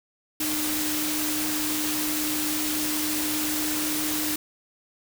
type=tone in noise; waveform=sine; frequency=304.7 Hz; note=D#4; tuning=36 cents flat; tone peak=-29 dBFS; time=0.4-4.36 s; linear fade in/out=5 ms; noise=white; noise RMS=-28 dBFS; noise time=0.4-4.36 s; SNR=-4 dB; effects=none